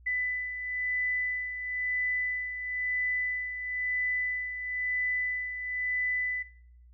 sine beating tone pair, 1996 / 1997 Hz, B6 / B6, +18 / +19 cents, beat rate 1 Hz, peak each -30 / -37 dBFS, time 0.06-6.43 s, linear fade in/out 10 ms, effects noise-tail reverb RT60 0.7 s tail -19 dB re dry + added 60 Hz sine -52 dBFS peak until 6.93 s

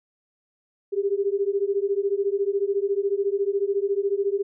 sine beating tone pair, 392 / 406 Hz, G4 / G#4, 0 / -39 cents, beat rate 14 Hz, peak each -24 dBFS, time 0.92-4.43 s, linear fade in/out 20 ms, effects none

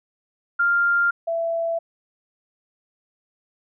sine tone pair in turn, 1396.9 / 666.7 Hz, F6 / E5, 0 / +19 cents, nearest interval octave + minor second, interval 1281 cents, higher first, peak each -16 / -21 dBFS, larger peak first, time 0.59-1.11 / 1.27-1.79 s, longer neither, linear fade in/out 10 ms, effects none

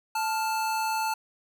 square tone pair together, 880 / 1398.3 Hz, A5 / F6, 0 / +2 cents, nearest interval minor sixth, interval 802 cents, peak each -27 / -36 dBFS, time 0.15-1.14 s, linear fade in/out 5 ms, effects none

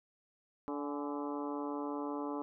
harmonic tone with a mistuned harmonic, 145.2 Hz, D3, 19 cents flat, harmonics 2 / 3 / 4 / 5 / 6 / 7 / 8 / 9, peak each -38 / -43 / -46 / -52 / -45 / -46 / -49 / -54 dBFS, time 0.68-2.42 s, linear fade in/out 0 ms, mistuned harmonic 6, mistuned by -51 cents, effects none

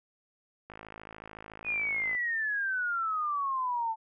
click train, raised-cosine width 0.5 ms, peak -29 dBFS, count 79, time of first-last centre 0.7-2.15 s, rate 53.8 Hz
sine exponential sweep, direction down, 2502 to 879 Hz, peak -28 dBFS, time 1.64-3.96 s, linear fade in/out 50 ms
effects none

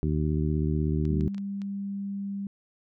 harmonic tone, 76.3 Hz, D#2, 33 cents flat, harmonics 1 / 2 / 3 / 4 / 5, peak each -28 / -27 / -32 / -33 / -35 dBFS, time 0.03-1.28 s, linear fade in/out 0 ms
clicks, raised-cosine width 0.2 ms, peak -31 dBFS, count 5, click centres 1.053 / 1.209 / 1.346 / 1.381 / 1.618 s
sine tone, 198.7 Hz, G3, 24 cents sharp, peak -30 dBFS, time 1.1-2.47 s, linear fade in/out 2 ms
effects none

